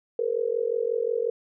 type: tone with amplitude modulation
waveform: sine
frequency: 466.2 Hz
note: A#4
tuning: in tune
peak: -19 dBFS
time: 0.19-1.3 s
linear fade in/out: 2 ms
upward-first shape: sine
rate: 45.6 Hz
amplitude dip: 95%
effects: none